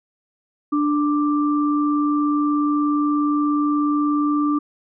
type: tone pair together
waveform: sine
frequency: 294.8 / 1178 Hz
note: D4 / D6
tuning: +7 / +5 cents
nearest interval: 2 octaves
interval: 2398 cents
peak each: -17 / -24 dBFS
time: 0.72-4.59 s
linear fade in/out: 10 ms
effects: none